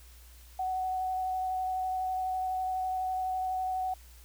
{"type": "tone with vibrato", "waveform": "sine", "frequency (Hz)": 747, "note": "F#5", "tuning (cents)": 16, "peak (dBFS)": -29, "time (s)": [0.59, 3.94], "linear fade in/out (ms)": 5, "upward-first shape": "sine", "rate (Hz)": 12, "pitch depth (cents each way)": 11, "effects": ["added 60 Hz sine -51 dBFS peak until 4.24 s", "white hiss -58 dBFS RMS until 4.24 s"]}